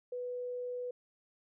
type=tone; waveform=sine; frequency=493.9 Hz; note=B4; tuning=in tune; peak=-36 dBFS; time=0.12-0.91 s; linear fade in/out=5 ms; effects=none